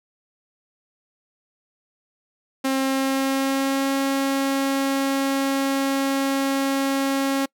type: tone with pitch glide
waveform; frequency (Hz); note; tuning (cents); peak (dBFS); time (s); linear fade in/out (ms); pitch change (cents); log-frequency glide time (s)
sawtooth; 267.3 to 272.9; C4 to C#4; +37 to -27; -16; 2.64-7.46; 10; +36; 2.8-3.94
effects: noise-tail reverb RT60 0.1 s tail -26 dB re dry